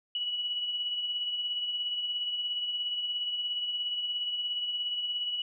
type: tone with tremolo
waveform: sine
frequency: 2936 Hz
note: F#7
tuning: 14 cents flat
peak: -28 dBFS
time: 0.15-5.42 s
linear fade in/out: 2 ms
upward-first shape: sine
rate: 17 Hz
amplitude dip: 40%
effects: none